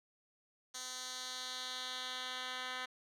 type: tone with band-pass filter sweep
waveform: 10% pulse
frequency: 254.6 Hz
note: C4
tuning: 47 cents flat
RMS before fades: -43 dBFS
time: 0.74-2.86 s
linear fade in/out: 10 ms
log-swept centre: 5800 to 2500 Hz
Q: 1.8
effects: none